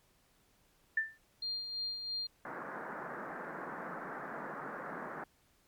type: tone with exponential decay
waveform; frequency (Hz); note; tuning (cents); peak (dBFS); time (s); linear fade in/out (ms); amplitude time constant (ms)
sine; 1777; A6; +17; -25; 0.97-1.18; 5; 44
type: tone with tremolo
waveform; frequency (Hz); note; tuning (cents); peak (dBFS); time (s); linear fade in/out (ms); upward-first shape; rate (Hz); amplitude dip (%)
sine; 4200; C8; +6; -34; 1.42-2.27; 5; sine; 3; 50
type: band-pass noise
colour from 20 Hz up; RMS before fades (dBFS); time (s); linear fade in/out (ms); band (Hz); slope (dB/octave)
white; -43; 2.45-5.24; 2; 150 to 1700; 48
effects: pink hiss -70 dBFS RMS until 5.67 s + MP3 96 kbps